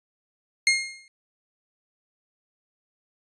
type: tone with exponential decay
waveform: sawtooth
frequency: 2136 Hz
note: C7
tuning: 35 cents sharp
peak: -11 dBFS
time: 0.67-1.08 s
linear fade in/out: 1 ms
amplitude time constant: 88 ms
effects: resampled to 22050 Hz